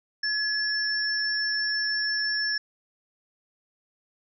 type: tone pair together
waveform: sine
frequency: 1700 / 5397 Hz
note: G#6 / E8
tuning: +40 / +40 cents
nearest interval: octave + minor sixth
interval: 2000 cents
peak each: -27 dBFS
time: 0.23-2.58 s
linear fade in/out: 5 ms
effects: none